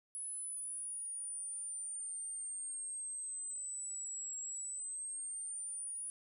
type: exponential two-way sweep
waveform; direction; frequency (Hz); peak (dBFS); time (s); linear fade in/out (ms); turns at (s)
sine; down then up; 10200 to 7620 to 9800; -40; 0.15-6.1; 0; 4.41
effects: none